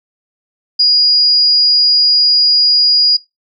sine tone, 4881 Hz, D#8, 34 cents flat, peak -7 dBFS, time 0.79-3.17 s, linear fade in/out 10 ms, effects noise-tail reverb RT60 0.2 s tail -18 dB re dry

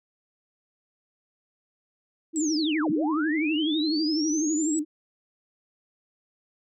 sine tone with vibrato, 309.3 Hz, D#4, 10 cents flat, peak -23 dBFS, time 2.33-4.85 s, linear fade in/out 50 ms, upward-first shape triangle, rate 12 Hz, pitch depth 110 cents each way
sine linear two-way sweep, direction down then up, 7900 to 144.2 to 7900 Hz, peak -29 dBFS, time 2.36-4.79 s, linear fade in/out 0 ms, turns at 2.9 s
effects none

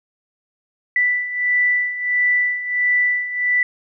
sine beating tone pair, 1975.5 / 1977 Hz, B6 / B6, 0 / +1 cents, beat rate 1.5 Hz, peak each -22 / -17 dBFS, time 0.96-3.63 s, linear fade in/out 2 ms, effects none

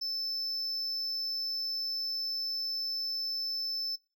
triangle tone, 5274 Hz, E8, in tune, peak -31 dBFS, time 0.01-3.96 s, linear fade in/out 10 ms, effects noise-tail reverb RT60 0.3 s tail -20 dB re dry

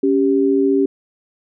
sine tone pair together, 277.9 / 392.3 Hz, C#4 / G4, +4 / +1 cents, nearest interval tritone, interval 597 cents, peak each -15 dBFS, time 0.03-0.86 s, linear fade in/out 5 ms, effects none

